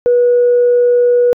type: tone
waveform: sine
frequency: 486.3 Hz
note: B4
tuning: 27 cents flat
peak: -6 dBFS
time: 0.06-1.33 s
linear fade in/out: 0 ms
effects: tanh soft clip ceiling -3 dBFS